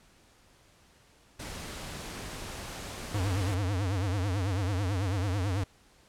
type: noise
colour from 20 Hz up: pink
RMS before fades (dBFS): -40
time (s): 1.39-3.55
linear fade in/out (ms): 10
type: tone with vibrato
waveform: square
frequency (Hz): 96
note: G2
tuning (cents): -36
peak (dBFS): -28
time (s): 3.14-5.64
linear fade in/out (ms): 5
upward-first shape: triangle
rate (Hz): 9.1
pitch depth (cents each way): 190
effects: pink hiss -61 dBFS RMS until 6.08 s + low-pass 10000 Hz 12 dB/octave